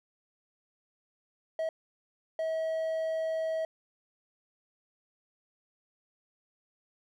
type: tone bursts at uneven times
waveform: triangle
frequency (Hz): 643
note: E5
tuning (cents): -43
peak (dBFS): -27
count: 2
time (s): 1.59-1.69 / 2.39-3.65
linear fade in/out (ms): 2
effects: none